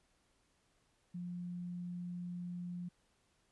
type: tone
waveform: sine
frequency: 176.5 Hz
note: F3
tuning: 19 cents sharp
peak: -40 dBFS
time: 1.14-2.89 s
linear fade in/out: 10 ms
effects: pink hiss -75 dBFS RMS until 3.51 s + resampled to 24000 Hz